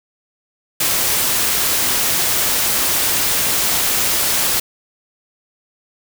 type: noise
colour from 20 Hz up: white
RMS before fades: -17 dBFS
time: 0.8-4.6 s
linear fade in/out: 5 ms
effects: none